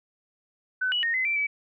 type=tone with pitch steps; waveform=sine; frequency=1510 / 2936 / 1851 / 2041 / 2343 / 2291 Hz; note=F#6 / F#7 / A#6 / C7 / D7 / D7; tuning=+35 / -14 / -13 / -44 / -5 / -44 cents; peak=-23 dBFS; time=0.81-1.47 s; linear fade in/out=10 ms; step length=110 ms; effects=none